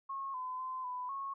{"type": "tone with pitch steps", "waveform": "sine", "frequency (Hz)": [1088, 1016, 1030, 998, 1096], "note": ["C#6", "B5", "C6", "B5", "C#6"], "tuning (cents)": [-33, 49, -28, 18, -20], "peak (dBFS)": -37, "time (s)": [0.09, 1.34], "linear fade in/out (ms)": 10, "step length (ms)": 250, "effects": []}